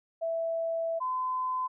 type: tone pair in turn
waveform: sine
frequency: 660 / 1020.8 Hz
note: E5 / C6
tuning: +2 / -43 cents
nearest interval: minor sixth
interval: 755 cents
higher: second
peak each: -28 / -28 dBFS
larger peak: neither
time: 0.21-1 / 1-1.68 s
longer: first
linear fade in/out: 20 ms
effects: none